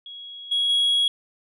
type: tone with level steps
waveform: sine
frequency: 3322 Hz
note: G#7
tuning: in tune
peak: -36 / -18 / -15 dBFS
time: 0.06-1.08 s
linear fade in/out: 2 ms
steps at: 0.51 / 0.69 s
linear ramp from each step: 10 ms
effects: tanh soft clip ceiling -16 dBFS